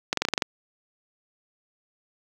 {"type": "clicks", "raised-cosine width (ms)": 0.2, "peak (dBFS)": -5, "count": 8, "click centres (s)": [0.129, 0.173, 0.22, 0.251, 0.286, 0.337, 0.378, 0.422], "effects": ["high-pass 150 Hz 12 dB/octave", "7-bit"]}